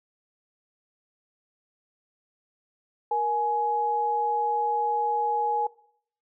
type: tone pair together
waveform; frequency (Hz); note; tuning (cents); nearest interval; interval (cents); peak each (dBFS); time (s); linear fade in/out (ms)
sine; 470.9 / 839; A#4 / G#5; +18 / +17; minor seventh; 999; -30 / -23; 3.11-5.67; 5
effects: noise-tail reverb RT60 0.6 s tail -20 dB re dry